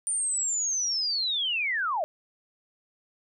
sine linear sweep, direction down, 9200 to 579 Hz, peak -25 dBFS, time 0.07-2.04 s, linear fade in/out 0 ms, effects none

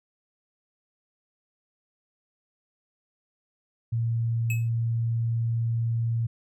sine tone, 115.5 Hz, A#2, 16 cents flat, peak -23 dBFS, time 3.92-6.27 s, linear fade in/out 10 ms
square tone with exponential decay, 2574 Hz, E7, 42 cents flat, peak -28 dBFS, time 4.5-4.69 s, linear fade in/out 2 ms, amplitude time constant 41 ms
effects none

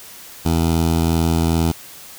15% pulse tone with notch filter, 82.41 Hz, E2, in tune, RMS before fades -17 dBFS, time 0.45-1.72 s, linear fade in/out 10 ms, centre 1800 Hz, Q 1.1, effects white hiss -39 dBFS RMS until 2.18 s

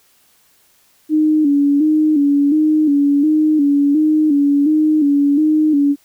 sine tone with vibrato, 296.2 Hz, D4, 15 cents sharp, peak -10 dBFS, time 1.09-5.96 s, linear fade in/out 50 ms, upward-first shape square, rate 1.4 Hz, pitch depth 69 cents each way, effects white hiss -55 dBFS RMS until 6.04 s

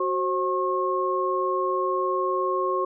sine tone cluster, 371.1 / 532 / 1082 Hz, F#4 / C5 / C#6, +5 / +29 / -42 cents, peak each -26 / -29 / -25 dBFS, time 0-2.85 s, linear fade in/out 5 ms, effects none

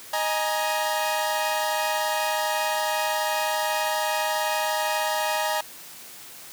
sawtooth chord, D# suspended fourth, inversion none, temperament equal with one note detuned, 622.3 / 830.6 / 942.6 Hz, D#5 / G#5 / A#5, 0 / 0 / +19 cents, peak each -24 dBFS, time 0.13-5.61 s, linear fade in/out 5 ms, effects white hiss -43 dBFS RMS until 6.52 s + high-pass 100 Hz 12 dB/octave

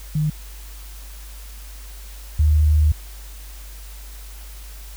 sine tone pair in turn, 152.4 / 76.2 Hz, D#3 / D#2, -36 / -36 cents, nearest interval octave, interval 1200 cents, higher first, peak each -17 / -12 dBFS, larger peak second, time 0.15-0.3 / 2.39-2.92 s, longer second, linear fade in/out 5 ms, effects added 50 Hz sine -35 dBFS peak until 4.96 s + white hiss -44 dBFS RMS until 4.96 s

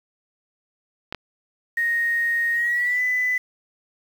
clicks, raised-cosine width 0.3 ms, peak -14 dBFS, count 2, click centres 1.125 / 1.147 s
sine tone with pitch glide, 1864.7 to 1998.5 Hz, A#6 to B6, 0 to +20 cents, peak -19 dBFS, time 1.77-3.38 s, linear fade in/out 5 ms, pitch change +120 cents, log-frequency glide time 2.53-3.02 s
effects 7-bit

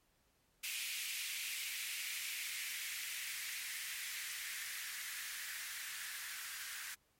violet noise with band-pass filter sweep, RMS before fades -44 dBFS, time 0.63-6.95 s, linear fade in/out 10 ms, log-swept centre 2500 to 1600 Hz, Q 3.2, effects pink hiss -75 dBFS RMS until 7.19 s + MP3 64 kbps

